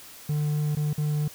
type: tone with dropouts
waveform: triangle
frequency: 149.6 Hz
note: D3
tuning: 32 cents sharp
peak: -21 dBFS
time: 0.29-1.28 s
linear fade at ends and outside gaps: 5 ms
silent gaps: 0.752-0.768 / 0.932-0.979 s
effects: white hiss -46 dBFS RMS until 1.34 s